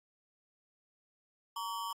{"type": "ring-modulated tone", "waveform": "square", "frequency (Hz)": 1031, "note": "C6", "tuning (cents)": -26, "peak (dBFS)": -34, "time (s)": [1.56, 1.93], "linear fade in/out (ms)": 5, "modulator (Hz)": 102, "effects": ["AAC 64 kbps"]}